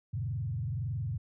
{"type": "tone with frequency modulation", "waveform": "sine", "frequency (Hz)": 116.54, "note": "A#2", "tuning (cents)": 0, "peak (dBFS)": -31, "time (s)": [0.13, 1.18], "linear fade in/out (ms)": 10, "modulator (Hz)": 21.7, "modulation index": 1.3, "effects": []}